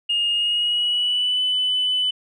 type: tone with pitch glide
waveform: sine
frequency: 2843 to 3002 Hz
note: F7 to F#7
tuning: +30 to +24 cents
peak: -17 dBFS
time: 0.09-2.11 s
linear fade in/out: 10 ms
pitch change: +94 cents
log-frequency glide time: 0.32-1.43 s
effects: tanh soft clip ceiling -14 dBFS